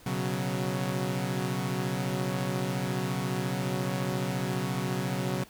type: chord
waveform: sawtooth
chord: B suspended second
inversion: none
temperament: equal with one note detuned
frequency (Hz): 124.19 / 138.59 / 185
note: B2 / C#3 / F#3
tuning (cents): +10 / 0 / 0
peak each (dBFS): -30 / -29 / -28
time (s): 0.06-5.44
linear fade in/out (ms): 5
effects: pink hiss -54 dBFS RMS until 5.49 s